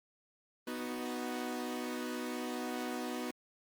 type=chord; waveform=sawtooth; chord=B major; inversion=none; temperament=equal; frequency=246.9 / 311.1 / 370 Hz; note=B3 / D#4 / F#4; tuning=0 / 0 / 0 cents; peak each=-35 / -39 / -39 dBFS; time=0.67-3.31 s; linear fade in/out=5 ms; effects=Opus 32 kbps